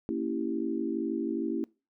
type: chord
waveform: sine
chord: A# diminished seventh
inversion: none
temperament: equal with one note detuned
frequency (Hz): 230.5 / 277.2 / 329.6 / 392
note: A#3 / C#4 / E4 / G4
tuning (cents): -19 / 0 / 0 / 0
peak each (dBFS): -34 / -34 / -32 / -37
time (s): 0.09-1.64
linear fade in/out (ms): 0
effects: noise-tail reverb RT60 0.3 s tail -23 dB re dry